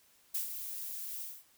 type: noise with ADSR envelope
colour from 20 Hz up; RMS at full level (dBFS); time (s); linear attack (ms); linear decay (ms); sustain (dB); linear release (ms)
violet; -33; 0.34-1.44; 10; 120; -8; 230
effects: white hiss -66 dBFS RMS until 1.57 s